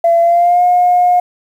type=tone with pitch glide; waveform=sine; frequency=677 to 715.6 Hz; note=E5 to F5; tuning=+46 to +42 cents; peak=-6 dBFS; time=0.04-1.2 s; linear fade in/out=5 ms; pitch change=+96 cents; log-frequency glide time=0.2-0.63 s; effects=tanh soft clip ceiling -2 dBFS + 7-bit